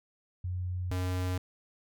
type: tone pair in turn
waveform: sine / square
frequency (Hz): 90.5 / 91.34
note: F#2 / F#2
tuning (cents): -38 / -22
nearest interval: unison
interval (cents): 16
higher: second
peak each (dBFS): -31 / -30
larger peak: second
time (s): 0.44-0.91 / 0.91-1.38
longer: neither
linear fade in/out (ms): 5
effects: none